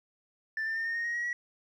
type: tone with pitch steps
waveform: sine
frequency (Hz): 1769 / 1790.6 / 1812.4 / 1834.6 / 1856.9 / 1879.6 / 1902.5 / 1925.8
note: A6 / A6 / A#6 / A#6 / A#6 / A#6 / A#6 / B6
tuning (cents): +9 / +30 / -49 / -28 / -7 / +14 / +35 / -44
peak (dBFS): -28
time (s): 0.57-1.33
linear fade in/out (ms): 2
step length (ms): 95
effects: tanh soft clip ceiling -28 dBFS + 11-bit